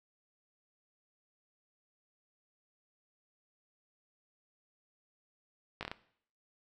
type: slowing click train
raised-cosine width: 0.3 ms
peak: -22 dBFS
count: 5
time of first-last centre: 5.81-5.915 s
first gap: 18 ms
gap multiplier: 1.26
effects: noise-tail reverb RT60 0.6 s tail -17 dB re dry